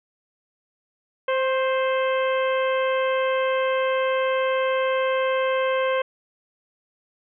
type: harmonic tone with a mistuned harmonic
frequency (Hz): 523.3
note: C5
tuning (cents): 0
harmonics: 1 / 2 / 3 / 4 / 5 / 6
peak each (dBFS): -21 / -27 / -31 / -33 / -35 / -37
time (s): 1.28-6.02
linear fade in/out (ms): 5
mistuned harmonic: 2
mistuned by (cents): +22
effects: none